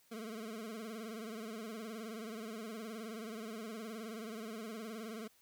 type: tone with vibrato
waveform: 25% pulse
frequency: 221.1 Hz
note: A3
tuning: 9 cents sharp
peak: -39 dBFS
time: 0.11-5.28 s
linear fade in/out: 10 ms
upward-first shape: sine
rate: 19 Hz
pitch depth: 91 cents each way
effects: white hiss -69 dBFS RMS until 5.41 s